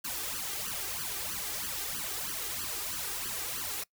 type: noise with flanger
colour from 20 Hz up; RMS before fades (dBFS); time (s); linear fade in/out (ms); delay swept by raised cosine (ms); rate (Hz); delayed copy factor
white; -36; 0.04-3.84; 10; 0.65 to 2.55; 3.1; +1
effects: noise-tail reverb RT60 0.1 s tail -23 dB re dry